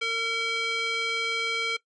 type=tone with band-pass filter; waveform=square; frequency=456.6 Hz; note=A#4; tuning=36 cents flat; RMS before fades=-28 dBFS; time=0.01-1.77 s; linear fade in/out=10 ms; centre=2700 Hz; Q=2.2; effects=noise-tail reverb RT60 0.1 s tail -19 dB re dry + resampled to 22050 Hz

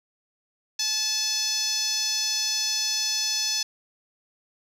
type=tone with band-pass filter; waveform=10% pulse; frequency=867 Hz; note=A5; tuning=26 cents flat; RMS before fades=-26 dBFS; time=0.79-3.63 s; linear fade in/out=5 ms; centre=5700 Hz; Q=3; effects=none

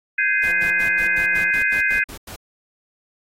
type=chord; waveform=sine; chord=Ab major seventh; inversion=third; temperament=just; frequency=1557.4 / 1661.2 / 2077 / 2492 Hz; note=G6 / Ab6 / C7 / Eb7; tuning=-12 / 0 / -13 / +2 cents; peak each=-22 dBFS; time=0.18-2.04 s; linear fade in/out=5 ms
type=noise bursts; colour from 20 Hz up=pink; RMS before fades=-36 dBFS; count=11; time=0.43-2.361 s; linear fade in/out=5 ms; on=91 ms; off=93 ms
type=click train; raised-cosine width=1 ms; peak=-29 dBFS; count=179; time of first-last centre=0.47-1.505 s; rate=172 Hz
effects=AAC 48 kbps

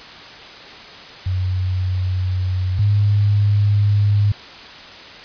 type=tone pair in turn; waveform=sine; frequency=92.5 / 102.69 Hz; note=F#2 / G#2; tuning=0 / -19 cents; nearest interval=major second; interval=181 cents; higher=second; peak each=-17 / -12 dBFS; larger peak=second; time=1.26-2.79 / 2.79-4.32 s; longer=neither; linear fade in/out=5 ms; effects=white hiss -37 dBFS RMS until 5.24 s + resampled to 11025 Hz

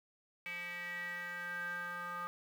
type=tone with band-pass filter sweep; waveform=square; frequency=175.2 Hz; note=F3; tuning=6 cents sharp; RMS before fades=-42 dBFS; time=0.46-2.27 s; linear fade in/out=0 ms; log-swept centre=2300 to 1300 Hz; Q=7.6; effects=10-bit

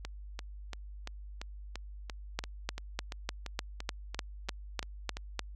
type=two click trains; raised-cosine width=0.2 ms; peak=-15 / -22 dBFS; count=11 / 16; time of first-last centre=2.39-5.393 / 0.05-5.169 s; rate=3.33 / 2.93 Hz; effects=added 50 Hz sine -43 dBFS peak until 5.55 s

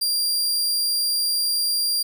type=tone; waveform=sawtooth; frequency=4767 Hz; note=D8; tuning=25 cents sharp; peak=-17 dBFS; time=0.01-2.03 s; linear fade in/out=10 ms; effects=none

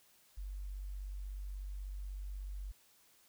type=tone; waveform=sine; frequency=48.17 Hz; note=G1; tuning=30 cents flat; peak=-40 dBFS; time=0.37-2.72 s; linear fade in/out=10 ms; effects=white hiss -67 dBFS RMS until 3.28 s

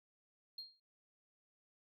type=tone with exponential decay; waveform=sine; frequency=4225 Hz; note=C8; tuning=16 cents sharp; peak=-40 dBFS; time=0.58-0.8 s; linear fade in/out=5 ms; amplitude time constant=47 ms; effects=tanh soft clip ceiling -41 dBFS

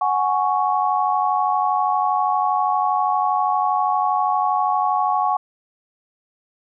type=chord; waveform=sine; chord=F# suspended second; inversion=none; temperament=just; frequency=740 / 832.5 / 1110 Hz; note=F#5 / G#5 / C#6; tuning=0 / +4 / +2 cents; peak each=-21 dBFS; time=0.01-5.37 s; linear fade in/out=5 ms; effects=none

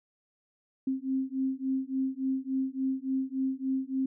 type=beating tone pair; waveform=sine; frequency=263.1 / 266.6 Hz; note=C4 / C4; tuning=+10 / +33 cents; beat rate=3.5 Hz; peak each=-31 dBFS; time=0.87-4.06 s; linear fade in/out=5 ms; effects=none

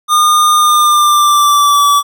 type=tone with pitch glide; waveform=square; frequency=1217 to 1150 Hz; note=D#6 to D6; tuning=-39 to -37 cents; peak=-7 dBFS; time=0.08-2.03 s; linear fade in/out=50 ms; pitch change=-98 cents; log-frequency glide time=0.57-1.86 s; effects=none

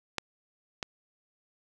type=clicks; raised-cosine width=0.2 ms; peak=-12 / -15 dBFS; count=2; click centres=0.183 / 0.828 s; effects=none

